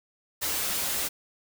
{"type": "noise with comb filter", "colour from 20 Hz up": "white", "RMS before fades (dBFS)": -29, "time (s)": [0.41, 1.09], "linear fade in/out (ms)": 20, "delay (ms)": 8, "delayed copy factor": -0.65, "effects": []}